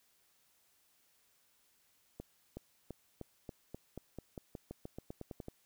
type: accelerating click train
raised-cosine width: 2 ms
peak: -30 dBFS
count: 18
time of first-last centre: 2.2-5.484 s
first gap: 370 ms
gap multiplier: 0.91
effects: white hiss -72 dBFS RMS until 5.65 s